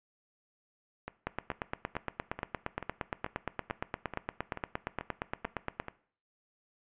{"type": "two click trains", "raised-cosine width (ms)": 0.5, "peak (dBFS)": [-23, -17], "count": [12, 40], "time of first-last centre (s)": [[1.08, 5.883], [1.27, 5.8]], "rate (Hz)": [2.29, 8.61], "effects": ["noise-tail reverb RT60 0.5 s tail -18 dB re dry", "resampled to 8000 Hz"]}